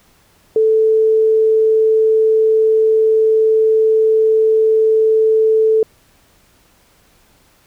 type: tone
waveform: sine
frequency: 439.7 Hz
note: A4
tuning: 1 cent flat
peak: -9 dBFS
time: 0.56-5.83 s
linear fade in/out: 2 ms
effects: pink hiss -53 dBFS RMS until 7.66 s